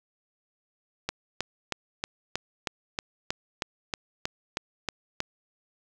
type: click train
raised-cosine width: 0.2 ms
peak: -11 dBFS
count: 14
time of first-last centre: 1.09-5.204 s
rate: 3.16 Hz
effects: none